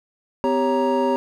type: tone cluster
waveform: triangle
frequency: 253.7 / 393.2 / 554 / 937 Hz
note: B3 / G4 / C#5 / A#5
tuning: +47 / +5 / -1 / +9 cents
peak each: -21 dBFS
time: 0.44-1.16 s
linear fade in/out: 0 ms
effects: none